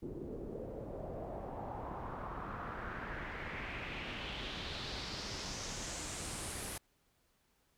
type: noise with low-pass filter sweep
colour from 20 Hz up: pink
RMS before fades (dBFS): -43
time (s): 0.02-6.78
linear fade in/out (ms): 5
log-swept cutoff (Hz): 350 to 11000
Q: 2.9
effects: pink hiss -75 dBFS RMS until 7.77 s